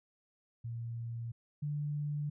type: tone pair in turn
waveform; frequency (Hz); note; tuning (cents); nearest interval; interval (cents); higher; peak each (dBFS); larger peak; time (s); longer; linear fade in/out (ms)
sine; 116.54 / 147.19; A#2 / D3; 0 / +4; major third; 404; second; -37 / -33; second; 0.64-1.32 / 1.62-2.3; neither; 10
effects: none